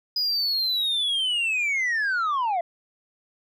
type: linear sweep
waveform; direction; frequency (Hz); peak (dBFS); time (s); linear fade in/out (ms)
sine; down; 4985 to 659.3; -19; 0.16-2.61; 5
effects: tanh soft clip ceiling -21 dBFS